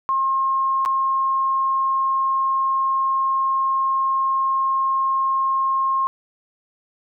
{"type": "tone with dropouts", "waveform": "sine", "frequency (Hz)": 1070, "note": "C6", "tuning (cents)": 38, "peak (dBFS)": -17, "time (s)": [0.09, 6.07], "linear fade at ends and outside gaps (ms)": 0, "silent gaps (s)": [0.851, 0.859], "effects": []}